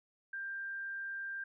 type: tone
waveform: sine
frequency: 1587 Hz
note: G6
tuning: 21 cents sharp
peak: -38 dBFS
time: 0.33-1.44 s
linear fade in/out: 5 ms
effects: none